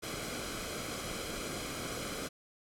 pink noise with comb filter, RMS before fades -39 dBFS, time 0.02-2.29 s, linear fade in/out 20 ms, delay 1.1 ms, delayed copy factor -0.6, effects low-pass 11000 Hz 12 dB/octave

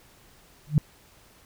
sine tone with exponential growth, 150 Hz, D3, 37 cents sharp, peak -11 dBFS, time 0.67-0.78 s, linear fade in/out 0 ms, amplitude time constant 23 ms, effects pink hiss -56 dBFS RMS until 1.45 s

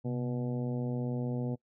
harmonic tone with a mistuned harmonic, 122.2 Hz, B2, 18 cents flat, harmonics 1 / 2 / 3 / 4 / 5 / 6 / 7, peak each -33 / -35 / -43 / -41 / -47 / -51 / -54 dBFS, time 0.04-1.56 s, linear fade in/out 20 ms, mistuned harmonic 1, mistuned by +93 cents, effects noise-tail reverb RT60 0.1 s tail -22 dB re dry

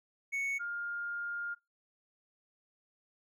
triangle / sine tone pair in turn, 2217 / 1410 Hz, C#7 / F6, 0 / +16 cents, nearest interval minor sixth, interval 784 cents, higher first, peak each -30 / -35 dBFS, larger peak first, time 0.32-0.59 / 0.59-1.55 s, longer second, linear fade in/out 20 ms, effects noise-tail reverb RT60 0.2 s tail -20 dB re dry

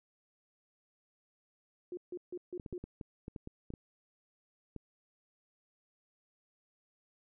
sine tone bursts, 356.9 Hz, F4, 38 cents sharp, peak -38 dBFS, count 5, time 1.92-2.78 s, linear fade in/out 2 ms, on 52 ms, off 150 ms
clicks, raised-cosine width 3 ms, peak -30 dBFS, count 11, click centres 2.598 / 2.662 / 2.727 / 2.84 / 3.012 / 3.281 / 3.362 / 3.474 / 3.704 / 3.738 / 4.763 s
effects none

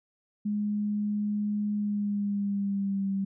sine tone with pitch glide, 208 to 195.2 Hz, G#3 to G3, +3 to -7 cents, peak -26 dBFS, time 0.45-3.25 s, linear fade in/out 10 ms, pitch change -110 cents, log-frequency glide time 1.74-3.1 s, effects none

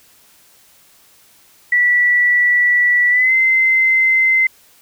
sine tone with pitch glide, 1955 to 2068 Hz, B6 to C7, -18 to -21 cents, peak -10 dBFS, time 1.72-4.47 s, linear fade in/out 5 ms, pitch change +97 cents, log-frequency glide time 3.1-3.33 s, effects white hiss -50 dBFS RMS until 4.81 s

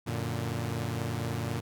sawtooth chord, Gb augmented, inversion none, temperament equal, 92.5 / 116.54 / 146.83 Hz, Gb2 / Bb2 / D3, 0 / 0 / 0 cents, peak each -33 / -29 / -33 dBFS, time 0.06-1.61 s, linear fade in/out 20 ms, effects none

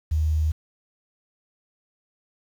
sine tone with quantisation, 77.7 Hz, D#2, 2 cents flat, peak -19 dBFS, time 0.11-0.52 s, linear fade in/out 10 ms, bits 8, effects none

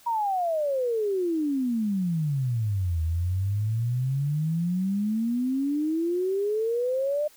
sine exponential two-way sweep, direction down then up, 960 to 79.3 to 608 Hz, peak -23 dBFS, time 0.06-7.28 s, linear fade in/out 10 ms, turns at 3.02 s, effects white hiss -55 dBFS RMS until 7.36 s

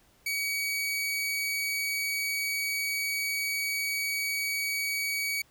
sawtooth tone, 2262 Hz, C#7, 34 cents sharp, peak -25 dBFS, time 0.26-5.42 s, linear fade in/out 5 ms, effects pink hiss -63 dBFS RMS until 5.5 s

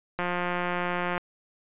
click train, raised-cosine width 0.5 ms, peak -14 dBFS, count 176, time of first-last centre 0.19-1.179 s, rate 177 Hz, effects resampled to 8000 Hz

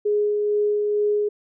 sine tone with tremolo, 416.4 Hz, G#4, 5 cents sharp, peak -17 dBFS, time 0.05-1.29 s, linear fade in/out 10 ms, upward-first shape sine, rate 2.2 Hz, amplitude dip 25%, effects none

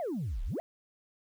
sine exponential two-way sweep, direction down then up, 740 to 30.87 to 740 Hz, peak -30 dBFS, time 0-0.6 s, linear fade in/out 0 ms, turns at 0.44 s, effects tanh soft clip ceiling -29 dBFS + 10-bit

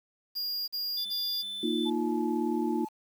square tone bursts, 4831 Hz, D8, 48 cents sharp, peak -31 dBFS, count 3, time 0.35-1.428 s, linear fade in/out 20 ms, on 330 ms, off 44 ms
triangle tone, 3520 Hz, A7, in tune, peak -33 dBFS, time 0.97-1.9 s, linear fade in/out 5 ms
sine chord, Bb suspended fourth, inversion none, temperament equal, 233.1 / 311.1 / 349.2 Hz, Bb3 / Eb4 / F4, 0 / 0 / 0 cents, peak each -31 dBFS, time 1.63-2.85 s, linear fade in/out 5 ms
sine tone with pitch glide, 859 to 865 Hz, A5 to A5, -42 to -30 cents, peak -37 dBFS, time 1.85-2.89 s, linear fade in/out 20 ms, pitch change +12 cents, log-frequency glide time 2.21-2.74 s
effects 9-bit

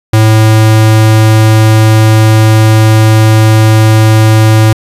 square tone, 109.6 Hz, A2, 6 cents flat, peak -3 dBFS, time 0.13-4.73 s, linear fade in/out 5 ms, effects resampled to 32000 Hz

